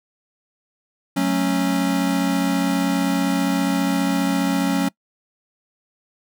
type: chord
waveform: square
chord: F# minor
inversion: none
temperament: equal with one note detuned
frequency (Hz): 185 / 220 / 274.6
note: F#3 / A3 / C#4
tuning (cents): 0 / 0 / -16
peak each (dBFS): -23 / -27 / -21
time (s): 1.16-4.89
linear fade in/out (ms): 10
effects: noise-tail reverb RT60 0.1 s tail -25 dB re dry